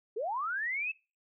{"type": "linear sweep", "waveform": "sine", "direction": "up", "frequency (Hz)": [392, 2652], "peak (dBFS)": -31, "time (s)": [0.16, 0.92], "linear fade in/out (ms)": 10, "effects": ["noise-tail reverb RT60 0.3 s tail -22 dB re dry"]}